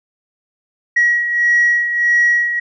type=beating tone pair; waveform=sine; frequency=1910 / 1911.6 Hz; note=A#6 / A#6; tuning=+42 / +43 cents; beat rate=1.6 Hz; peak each=-11 / -18 dBFS; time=0.96-2.6 s; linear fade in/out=10 ms; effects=tanh soft clip ceiling -6 dBFS